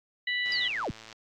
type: harmonic tone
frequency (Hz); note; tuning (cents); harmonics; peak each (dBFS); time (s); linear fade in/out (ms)
985; B5; -5; 2 / 3 / 4; -28 / -35 / -36; 0.27-0.68; 5
type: click train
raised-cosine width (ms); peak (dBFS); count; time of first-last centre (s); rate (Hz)
0.2; -29; 75; 0.46-1.127; 111
type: linear sweep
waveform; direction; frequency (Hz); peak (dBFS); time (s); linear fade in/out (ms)
sine; down; 4978 to 47.61; -29; 0.52-0.91; 0
effects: AAC 48 kbps